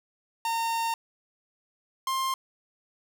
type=tone pair in turn; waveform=45% pulse; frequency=915 / 1056.7 Hz; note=A#5 / C6; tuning=-32 / +17 cents; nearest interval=major second; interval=249 cents; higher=second; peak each=-26 dBFS; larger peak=neither; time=0.45-0.94 / 2.07-2.34 s; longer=first; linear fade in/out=2 ms; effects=none